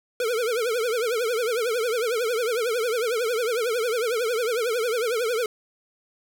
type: tone with vibrato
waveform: square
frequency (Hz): 466.2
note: A#4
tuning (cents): 0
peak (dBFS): -23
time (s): 0.2-5.46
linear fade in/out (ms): 2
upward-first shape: triangle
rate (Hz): 11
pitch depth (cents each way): 170
effects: none